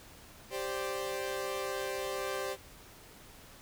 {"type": "chord", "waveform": "sawtooth", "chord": "G suspended fourth", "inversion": "none", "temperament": "equal", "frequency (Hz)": [392, 523.3, 587.3], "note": ["G4", "C5", "D5"], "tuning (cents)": [0, 0, 0], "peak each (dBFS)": [-34, -34, -37], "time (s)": [0.5, 2.57], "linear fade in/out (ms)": 50, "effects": ["pink hiss -54 dBFS RMS until 3.61 s"]}